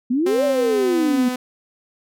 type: exponential two-way sweep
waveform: sine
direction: up then down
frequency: 233.1 to 587.3 to 238.8 Hz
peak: -16 dBFS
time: 0.1-1.29 s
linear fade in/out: 10 ms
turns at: 0.44 s
type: tone with pitch glide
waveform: sawtooth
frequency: 262.6 to 251.8 Hz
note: C4 to B3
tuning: +6 to +34 cents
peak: -19 dBFS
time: 0.26-1.36 s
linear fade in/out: 5 ms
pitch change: -72 cents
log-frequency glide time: 0.51-0.98 s
effects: none